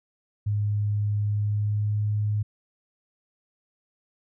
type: tone with pitch glide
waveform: sine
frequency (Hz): 103.83 to 105.04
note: G#2 to G#2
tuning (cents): 0 to +20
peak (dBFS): -22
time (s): 0.46-2.43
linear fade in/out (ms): 10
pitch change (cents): +20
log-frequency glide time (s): 1.27-2.03
effects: none